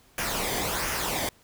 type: noise with flanger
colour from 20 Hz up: pink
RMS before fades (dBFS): -29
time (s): 0.18-1.29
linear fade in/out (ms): 2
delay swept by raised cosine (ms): 0.24 to 0.75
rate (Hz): 1.4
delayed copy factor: -0.55
effects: pink hiss -59 dBFS RMS until 1.43 s